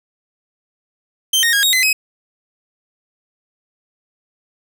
sawtooth tone with pitch steps, 3125 / 1857 / 1636 / 3764 / 2037 / 2542 Hz, G7 / A#6 / G#6 / A#7 / C7 / D#7, -6 / -7 / -26 / +16 / -47 / +36 cents, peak -9 dBFS, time 1.33-1.93 s, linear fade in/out 5 ms, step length 100 ms, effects none

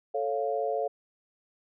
sine chord, A augmented, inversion none, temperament equal, 440 / 554.4 / 698.5 Hz, A4 / C#5 / E#5, 0 / 0 / 0 cents, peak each -31 dBFS, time 0.14-0.88 s, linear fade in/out 10 ms, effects none

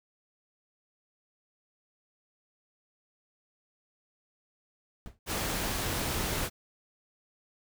brown noise with exponential decay, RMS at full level -37 dBFS, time 5.06-5.19 s, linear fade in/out 0 ms, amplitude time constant 27 ms
pink noise, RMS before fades -32 dBFS, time 5.26-6.5 s, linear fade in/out 50 ms
effects none

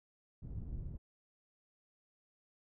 pink low-pass noise, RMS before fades -43 dBFS, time 0.42-0.98 s, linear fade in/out 10 ms, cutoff 140 Hz, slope 12 dB/octave, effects none

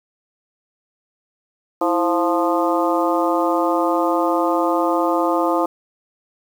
harmonic tone with a mistuned harmonic, 175.1 Hz, F3, 5 cents sharp, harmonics 2 / 3 / 4 / 5 / 6 / 7, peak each -20 / -22 / -23 / -24 / -25 / -25 dBFS, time 1.81-5.66 s, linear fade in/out 5 ms, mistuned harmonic 2, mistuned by -100 cents, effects 7-bit

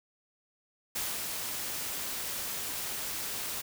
white noise with ADSR envelope, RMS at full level -33 dBFS, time 0.95-3.62 s, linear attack 11 ms, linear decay 220 ms, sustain -3 dB, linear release 17 ms, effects none

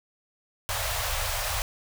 pink band-stop noise, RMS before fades -29 dBFS, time 0.69-1.62 s, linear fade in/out 0 ms, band 110 to 540 Hz, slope 48 dB/octave, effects none

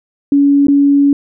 sine tone with dropouts, 282.5 Hz, C#4, 33 cents sharp, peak -6 dBFS, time 0.32-1.13 s, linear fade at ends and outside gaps 2 ms, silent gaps 0.67-0.683 s, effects none

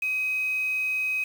sine tone with quantisation, 2525 Hz, D#7, 25 cents sharp, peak -24 dBFS, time 0.02-1.24 s, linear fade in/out 5 ms, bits 7, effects none

